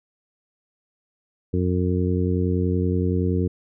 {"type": "harmonic tone", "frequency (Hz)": 90.6, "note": "F#2", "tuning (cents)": -36, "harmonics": [1, 2, 3, 4, 5], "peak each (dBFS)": [-22, -25, -27, -28, -29], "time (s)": [1.53, 3.48], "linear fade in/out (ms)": 10, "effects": []}